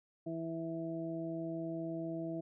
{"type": "harmonic tone", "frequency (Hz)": 164.2, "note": "E3", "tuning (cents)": -6, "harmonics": [1, 2, 3, 4], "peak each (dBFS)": [-43, -39, -53, -43], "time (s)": [0.26, 2.41], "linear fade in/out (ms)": 10, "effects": []}